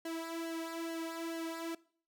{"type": "tone with flanger", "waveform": "sawtooth", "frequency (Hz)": 329.6, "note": "E4", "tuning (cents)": 0, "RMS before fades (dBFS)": -40, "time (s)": [0.05, 1.75], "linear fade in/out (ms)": 5, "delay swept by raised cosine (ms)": [0.82, 2.72], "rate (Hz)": 2.3, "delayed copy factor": -0.75, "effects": ["noise-tail reverb RT60 0.5 s tail -22 dB re dry"]}